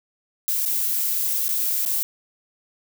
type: noise with dropouts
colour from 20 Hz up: violet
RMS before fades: -23 dBFS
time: 0.48-2.03 s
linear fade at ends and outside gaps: 0 ms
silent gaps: 0.652-0.66 / 1.482-1.49 / 1.851-1.861 s
effects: none